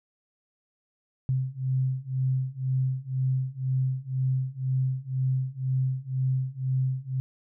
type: beating tone pair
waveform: sine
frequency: 129.7 / 131.7 Hz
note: C3 / C3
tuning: -15 / +12 cents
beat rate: 2 Hz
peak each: -28 / -27 dBFS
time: 1.29-7.2 s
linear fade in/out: 0 ms
effects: none